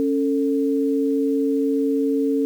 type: tone pair together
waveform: sine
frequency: 276 / 446.3 Hz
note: C#4 / A4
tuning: -7 / +25 cents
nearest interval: minor sixth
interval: 832 cents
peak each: -19 / -22 dBFS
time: 0-2.45 s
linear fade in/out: 0 ms
effects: 8-bit